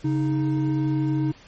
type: tone pair together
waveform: triangle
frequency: 138.58 / 311.1 Hz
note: C#3 / D#4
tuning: 0 / 0 cents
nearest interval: octave + major second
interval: 1400 cents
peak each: -21 dBFS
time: 0.04-1.32 s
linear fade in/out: 10 ms
effects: pink hiss -50 dBFS RMS until 1.47 s + MP3 32 kbps